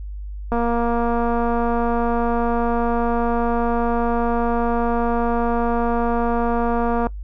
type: click train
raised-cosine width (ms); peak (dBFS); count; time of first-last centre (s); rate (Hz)
1; -9; 1540; 0.52-7.069; 235
effects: noise-tail reverb RT60 0.1 s tail -21 dB re dry + added 50 Hz sine -28 dBFS peak until 7.23 s